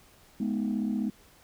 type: chord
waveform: sine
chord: G# minor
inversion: none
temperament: equal with one note detuned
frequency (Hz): 211.3 / 246.9 / 311.1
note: G#3 / B3 / D#4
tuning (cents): +30 / 0 / 0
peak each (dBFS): -28 / -30 / -34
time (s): 0.4-1.1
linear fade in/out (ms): 5
effects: tanh soft clip ceiling -21 dBFS + pink hiss -58 dBFS RMS until 1.43 s